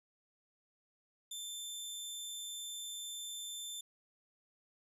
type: tone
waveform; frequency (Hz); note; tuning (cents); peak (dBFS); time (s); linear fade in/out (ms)
20% pulse; 3549; A7; +14; -36; 1.31-3.81; 5
effects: none